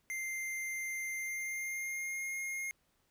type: tone with pitch glide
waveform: square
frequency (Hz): 2093 to 2137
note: C7 to C7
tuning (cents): 0 to +36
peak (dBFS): -37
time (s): 0.1-2.71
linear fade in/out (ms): 0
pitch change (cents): +36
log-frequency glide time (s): 1.16-2.27
effects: pink hiss -75 dBFS RMS until 3.1 s